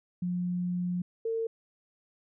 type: tone pair in turn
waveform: sine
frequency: 178.2 / 452.6 Hz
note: F3 / A4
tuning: +35 / +49 cents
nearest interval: octave + major third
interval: 1614 cents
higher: second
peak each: -28 dBFS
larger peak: neither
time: 0.22-1.02 / 1.25-1.47 s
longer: first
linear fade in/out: 5 ms
effects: none